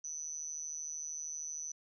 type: tone with amplitude modulation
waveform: sine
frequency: 6000 Hz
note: F#8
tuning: 23 cents sharp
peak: -35 dBFS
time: 0.04-1.72 s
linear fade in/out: 5 ms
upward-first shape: sine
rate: 153 Hz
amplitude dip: 90%
effects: none